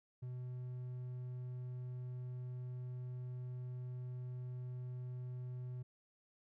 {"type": "tone", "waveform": "triangle", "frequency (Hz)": 125.2, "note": "B2", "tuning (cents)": 24, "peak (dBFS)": -40, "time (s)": [0.22, 5.83], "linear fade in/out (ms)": 10, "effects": []}